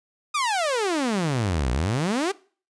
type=exponential two-way sweep; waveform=sawtooth; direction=down then up; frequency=1256 to 58.2 to 413.9 Hz; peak=-18 dBFS; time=0.34-2.32 s; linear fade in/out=10 ms; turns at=1.71 s; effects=noise-tail reverb RT60 0.4 s tail -21 dB re dry + resampled to 22050 Hz